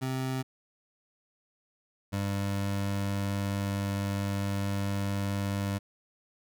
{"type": "tone pair in turn", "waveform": "25% pulse", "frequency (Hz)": [130.81, 99.5], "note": ["C3", "G2"], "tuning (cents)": [0, 26], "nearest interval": "perfect fourth", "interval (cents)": 474, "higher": "first", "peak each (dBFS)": [-26, -25], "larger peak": "second", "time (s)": [[0.01, 0.43], [2.12, 5.79]], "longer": "second", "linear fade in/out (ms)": 20, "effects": []}